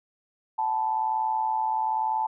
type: tone with amplitude modulation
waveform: sine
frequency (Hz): 876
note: A5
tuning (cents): -8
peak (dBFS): -20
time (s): 0.58-2.27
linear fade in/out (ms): 10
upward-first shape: sine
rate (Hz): 121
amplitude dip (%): 70
effects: none